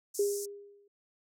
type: high-pass noise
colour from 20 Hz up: pink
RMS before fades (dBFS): -39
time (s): 0.14-0.46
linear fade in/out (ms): 10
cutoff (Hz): 5600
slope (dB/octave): 48
type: tone with exponential decay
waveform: sine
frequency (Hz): 405.2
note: G#4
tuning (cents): -43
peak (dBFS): -23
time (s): 0.19-0.88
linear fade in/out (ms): 5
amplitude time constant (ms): 150
effects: low-pass 12000 Hz 12 dB/octave